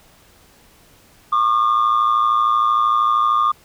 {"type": "tone pair together", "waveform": "sine", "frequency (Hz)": [1093, 1206], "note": ["C#6", "D6"], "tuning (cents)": [-25, 46], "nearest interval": "major second", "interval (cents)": 171, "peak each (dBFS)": [-17, -13], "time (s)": [1.32, 3.52], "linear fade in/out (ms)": 10, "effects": ["tanh soft clip ceiling -10 dBFS", "pink hiss -51 dBFS RMS until 3.64 s"]}